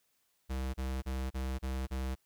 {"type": "tone bursts", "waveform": "square", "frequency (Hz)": 65.41, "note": "C2", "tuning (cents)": 0, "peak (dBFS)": -34, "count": 6, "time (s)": [0.49, 2.155], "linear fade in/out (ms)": 20, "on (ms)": 250, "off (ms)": 33, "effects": ["white hiss -75 dBFS RMS until 2.25 s"]}